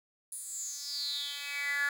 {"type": "tone with high-pass filter sweep", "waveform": "10% pulse", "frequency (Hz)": 285.2, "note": "C#4", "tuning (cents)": 49, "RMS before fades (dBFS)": -36, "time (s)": [0.32, 1.89], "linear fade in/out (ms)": 2, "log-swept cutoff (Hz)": [9900, 1600], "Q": 8.5, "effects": []}